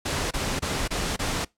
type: noise bursts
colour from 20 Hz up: pink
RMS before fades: -27 dBFS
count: 5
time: 0.05-1.45 s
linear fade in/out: 10 ms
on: 260 ms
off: 25 ms
effects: noise-tail reverb RT60 0.2 s tail -24 dB re dry + low-pass 9000 Hz 12 dB/octave